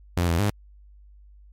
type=tone with pitch steps; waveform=sawtooth; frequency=87.4 / 83.7 / 102.8 Hz; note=F2 / E2 / G#2; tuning=+2 / +27 / -17 cents; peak=-16 dBFS; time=0.17-0.5 s; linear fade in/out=0 ms; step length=110 ms; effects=added 50 Hz sine -47 dBFS peak until 1.52 s + MP3 64 kbps